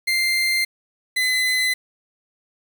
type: tone pair in turn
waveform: 30% pulse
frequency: 2093 / 2024 Hz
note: C7 / B6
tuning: 0 / +42 cents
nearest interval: minor second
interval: 58 cents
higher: first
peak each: -15 dBFS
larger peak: neither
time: 0.07-0.65 / 1.16-1.74 s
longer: neither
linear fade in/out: 10 ms
effects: 7-bit